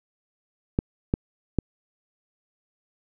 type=clicks; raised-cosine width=3 ms; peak=-8 dBFS; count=3; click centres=0.789 / 1.139 / 1.587 s; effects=none